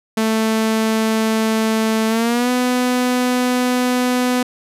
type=tone with pitch glide; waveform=sawtooth; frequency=221 to 249.5 Hz; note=A3 to B3; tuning=+8 to +18 cents; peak=-11 dBFS; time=0.17-4.43 s; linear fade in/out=5 ms; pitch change=+210 cents; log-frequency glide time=2.08-2.5 s; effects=resampled to 32000 Hz